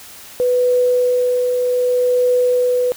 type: tone with tremolo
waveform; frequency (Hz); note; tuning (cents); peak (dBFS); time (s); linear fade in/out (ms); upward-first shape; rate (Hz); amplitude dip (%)
sine; 496.1; B4; +8; -11; 0.4-2.92; 0; triangle; 0.65; 35
effects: white hiss -38 dBFS RMS until 2.96 s